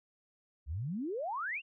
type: exponential sweep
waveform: sine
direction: up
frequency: 64 to 2903 Hz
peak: -34 dBFS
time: 0.66-1.62 s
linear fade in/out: 50 ms
effects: none